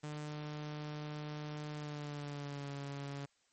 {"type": "tone with pitch glide", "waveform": "sawtooth", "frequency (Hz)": [150, 140.77], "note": ["D3", "C#3"], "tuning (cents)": [37, 27], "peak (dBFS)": -37, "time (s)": [0.03, 3.26], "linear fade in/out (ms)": 10, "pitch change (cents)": -110, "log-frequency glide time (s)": [1.73, 2.72], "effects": ["white hiss -74 dBFS RMS until 3.52 s", "MP3 32 kbps"]}